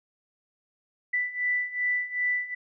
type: beating tone pair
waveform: sine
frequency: 1979 / 1981.6 Hz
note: B6 / B6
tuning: +3 / +5 cents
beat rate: 2.6 Hz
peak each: -30 / -27 dBFS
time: 1.13-2.55 s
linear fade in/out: 10 ms
effects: none